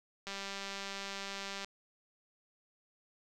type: click train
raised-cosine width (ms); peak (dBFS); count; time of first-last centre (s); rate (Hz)
0.2; -24; 272; 0.27-1.646; 197
effects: none